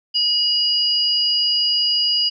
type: tone pair together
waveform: sine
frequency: 2900 / 4877 Hz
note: F#7 / D#8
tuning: -35 / -35 cents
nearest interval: major sixth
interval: 900 cents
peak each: -20 / -17 dBFS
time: 0.14-2.3 s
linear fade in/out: 20 ms
effects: none